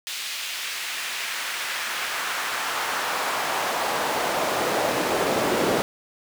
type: noise with high-pass filter sweep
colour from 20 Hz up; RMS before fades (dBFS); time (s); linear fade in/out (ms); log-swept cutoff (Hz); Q
brown; -26; 0.07-5.82; 0; 3100 to 360; 1.1
effects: none